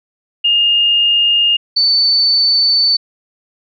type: tone pair in turn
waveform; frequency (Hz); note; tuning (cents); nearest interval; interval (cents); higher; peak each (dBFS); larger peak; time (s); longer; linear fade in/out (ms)
sine; 2832 / 4514; F7 / C#8; +23 / +31; minor sixth; 808; second; -9; neither; 0.44-1.57 / 1.76-2.97; second; 10
effects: none